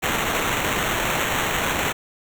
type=noise with sample-and-hold; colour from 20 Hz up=white; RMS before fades=-23 dBFS; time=0.02-1.93 s; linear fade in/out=20 ms; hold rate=4900 Hz; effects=none